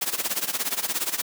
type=noise with tremolo; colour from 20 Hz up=white; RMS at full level=-24 dBFS; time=0.01-1.22 s; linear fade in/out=10 ms; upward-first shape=sine; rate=17 Hz; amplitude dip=85%; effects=high-pass 200 Hz 12 dB/octave